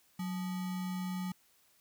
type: tone with sample-and-hold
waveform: sine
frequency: 183.7 Hz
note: F#3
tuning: 12 cents flat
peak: -34 dBFS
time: 0.19-1.32 s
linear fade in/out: 5 ms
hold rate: 1050 Hz
effects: white hiss -68 dBFS RMS until 1.8 s